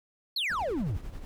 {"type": "exponential sweep", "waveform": "triangle", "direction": "down", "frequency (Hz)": [4500, 78], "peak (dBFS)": -26, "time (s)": [0.36, 0.97], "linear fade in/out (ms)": 5}
{"type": "noise with tremolo", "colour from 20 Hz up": "brown", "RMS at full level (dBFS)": -38, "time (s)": [0.5, 1.25], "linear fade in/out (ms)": 0, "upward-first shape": "triangle", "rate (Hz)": 11, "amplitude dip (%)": 65}
{"effects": []}